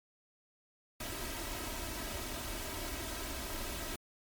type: noise with comb filter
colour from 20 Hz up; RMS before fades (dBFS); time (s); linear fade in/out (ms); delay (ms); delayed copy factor
pink; -40; 1-3.96; 5; 3.1; +0.65
effects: MP3 96 kbps